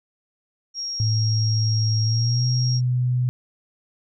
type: tone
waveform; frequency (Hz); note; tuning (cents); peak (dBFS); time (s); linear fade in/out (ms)
sine; 5588; F8; 0; -26; 0.74-2.81; 50
type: tone with pitch glide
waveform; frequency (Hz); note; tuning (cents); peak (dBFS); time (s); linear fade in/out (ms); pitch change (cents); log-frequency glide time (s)
sine; 110 to 124.91; A2 to B2; 0 to +20; -18; 1-3.29; 0; +220; 2.04-2.46
effects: none